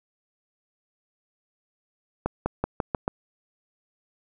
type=accelerating click train; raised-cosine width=1 ms; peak=-10 dBFS; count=6; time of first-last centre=2.26-3.079 s; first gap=200 ms; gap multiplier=0.9; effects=none